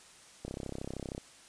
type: click train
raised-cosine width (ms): 2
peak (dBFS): -25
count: 25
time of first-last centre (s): 0.45-1.179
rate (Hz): 32.9
effects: white hiss -56 dBFS RMS until 1.48 s + resampled to 22050 Hz